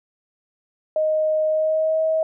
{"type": "tone with pitch glide", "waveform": "sine", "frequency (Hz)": [622.3, 637.2], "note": ["D#5", "D#5"], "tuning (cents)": [0, 41], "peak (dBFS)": -17, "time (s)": [0.96, 2.23], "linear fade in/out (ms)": 2, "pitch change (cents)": 41, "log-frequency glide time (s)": [1.47, 2.01], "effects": []}